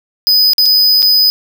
square tone with dropouts, 4998 Hz, D#8, 7 cents sharp, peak -7 dBFS, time 0.27-1.3 s, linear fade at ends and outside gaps 0 ms, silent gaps 0.534-0.582 / 0.657-0.661 / 1.021-1.027 s, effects none

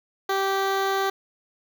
15% pulse tone with notch filter, 389.4 Hz, G4, 12 cents flat, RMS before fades -24 dBFS, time 0.29-1.1 s, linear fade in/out 5 ms, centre 8800 Hz, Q 0.86, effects none

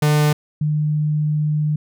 45% pulse / sine tone pair in turn, 149.8 / 151.28 Hz, D3 / D#3, +35 / -48 cents, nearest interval unison, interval 17 cents, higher second, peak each -13 / -16 dBFS, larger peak first, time 0.02-0.33 / 0.61-1.76 s, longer second, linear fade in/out 5 ms, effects none

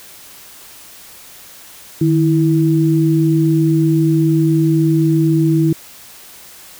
sine tone pair together, 154 / 326.3 Hz, D#3 / E4, -17 / -18 cents, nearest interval octave + minor second, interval 1299 cents, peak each -13 dBFS, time 2.01-5.73 s, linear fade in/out 5 ms, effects white hiss -39 dBFS RMS until 6.79 s

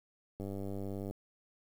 click train, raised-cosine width 2 ms, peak -28 dBFS, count 71, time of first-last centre 0.4-1.11 s, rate 98.6 Hz, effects 9-bit

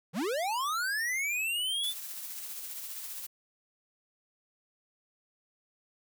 square linear sweep, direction up, 138.59 to 3571 Hz, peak -30 dBFS, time 0.13-1.94 s, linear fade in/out 50 ms
blue noise with tremolo, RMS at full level -39 dBFS, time 1.83-3.27 s, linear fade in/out 10 ms, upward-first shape triangle, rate 15 Hz, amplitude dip 40%
effects none

